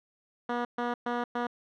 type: tone bursts at uneven times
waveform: 10% pulse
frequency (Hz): 241.1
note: B3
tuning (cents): -41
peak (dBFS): -20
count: 4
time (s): 0.49-0.65 / 0.78-0.94 / 1.06-1.24 / 1.35-1.47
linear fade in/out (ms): 5
effects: low-pass 2000 Hz 12 dB/octave